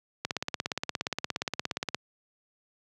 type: click train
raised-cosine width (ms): 0.2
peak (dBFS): -12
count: 30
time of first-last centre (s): 0.25-1.946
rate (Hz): 17.1
effects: high-pass 100 Hz 12 dB/octave